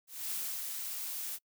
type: noise with ADSR envelope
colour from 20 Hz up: blue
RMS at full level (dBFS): -36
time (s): 0.07-1.39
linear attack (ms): 240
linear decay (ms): 280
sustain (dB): -3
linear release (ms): 46
effects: noise-tail reverb RT60 0.1 s tail -26 dB re dry